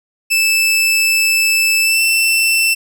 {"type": "tone with pitch glide", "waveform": "sawtooth", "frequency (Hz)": [2633, 2674], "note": ["E7", "E7"], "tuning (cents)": [-3, 24], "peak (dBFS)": -8, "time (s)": [0.3, 2.75], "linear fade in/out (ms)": 20, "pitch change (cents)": 27, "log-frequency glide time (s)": [1.81, 2.01], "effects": []}